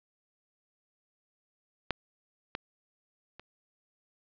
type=clicks; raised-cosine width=0.3 ms; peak=-12 / -17 / -29 dBFS; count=3; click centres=1.907 / 2.551 / 3.396 s; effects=resampled to 11025 Hz + 8-bit